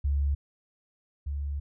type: tone pair in turn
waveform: sine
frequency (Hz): 70.7 / 71.32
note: C#2 / C#2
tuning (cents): +35 / +50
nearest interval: unison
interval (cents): 15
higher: second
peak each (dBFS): -23 / -29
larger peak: first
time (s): 0.04-0.35 / 1.26-1.6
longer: second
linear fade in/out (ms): 10
effects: none